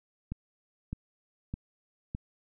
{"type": "click train", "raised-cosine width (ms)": 5, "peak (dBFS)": -22, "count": 4, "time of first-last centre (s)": [0.32, 2.149], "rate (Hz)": 1.64, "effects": []}